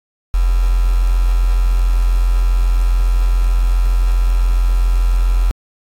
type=tone with quantisation; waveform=sine; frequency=43.65 Hz; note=F1; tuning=in tune; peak=-10 dBFS; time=0.34-5.51 s; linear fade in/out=0 ms; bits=5; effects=AAC 64 kbps